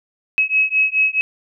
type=beating tone pair; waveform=sine; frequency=2561 / 2565.7 Hz; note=D#7 / E7; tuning=+49 / -47 cents; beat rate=4.7 Hz; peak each=-17 dBFS; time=0.38-1.21 s; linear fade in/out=0 ms; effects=none